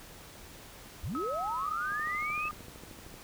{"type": "linear sweep", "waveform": "sine", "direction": "up", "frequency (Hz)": [49, 2637], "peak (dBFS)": -33, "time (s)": [1.03, 2.49], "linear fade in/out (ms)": 10}
{"type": "tone with pitch glide", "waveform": "sine", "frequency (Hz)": [1283, 1220.8], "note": ["E6", "D#6"], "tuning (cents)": [-47, -33], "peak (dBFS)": -34, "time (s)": [1.15, 2.51], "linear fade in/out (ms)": 0, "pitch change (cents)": -86, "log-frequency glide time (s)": [1.63, 1.73]}
{"type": "click train", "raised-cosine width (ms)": 2, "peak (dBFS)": -35, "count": 17, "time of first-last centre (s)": [1.92, 3.141], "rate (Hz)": 13.1}
{"effects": ["pink hiss -50 dBFS RMS until 3.23 s"]}